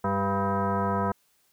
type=tone with frequency modulation; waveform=sine; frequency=392 Hz; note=G4; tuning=in tune; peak=-23 dBFS; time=0.04-1.12 s; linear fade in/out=5 ms; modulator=295 Hz; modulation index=3; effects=white hiss -67 dBFS RMS until 1.52 s

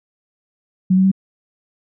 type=tone with pitch steps; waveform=sine; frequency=185.9 / 188.93 / 192.01 Hz; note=F#3 / F#3 / G3; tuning=+8 / +36 / -36 cents; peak=-10 dBFS; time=0.9-1.116 s; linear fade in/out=10 ms; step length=72 ms; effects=none

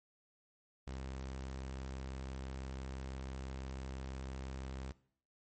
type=tone; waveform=sawtooth; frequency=66 Hz; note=C2; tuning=16 cents sharp; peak=-38 dBFS; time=0.87-4.92 s; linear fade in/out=0 ms; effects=noise-tail reverb RT60 0.6 s tail -20 dB re dry + MP3 32 kbps

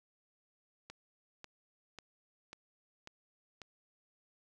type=click train; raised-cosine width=0.2 ms; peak=-30 dBFS; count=6; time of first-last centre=0.9-3.617 s; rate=1.84 Hz; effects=none

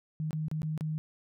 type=tone with dropouts; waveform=sine; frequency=155.56 Hz; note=D#3; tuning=in tune; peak=-30 dBFS; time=0.2-0.98 s; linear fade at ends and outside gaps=0 ms; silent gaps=0.308-0.33 / 0.483-0.514 / 0.619-0.631 / 0.777-0.809 s; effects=none

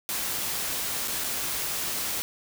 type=noise with dropouts; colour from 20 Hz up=white; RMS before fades=-30 dBFS; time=0.09-2.22 s; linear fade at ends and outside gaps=0 ms; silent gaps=1.075-1.081 / 1.239-1.243 s; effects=none

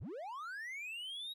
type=linear sweep; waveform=triangle; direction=up; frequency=46.17 to 3848 Hz; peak=-40 dBFS; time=0-1.34 s; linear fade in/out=20 ms; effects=none

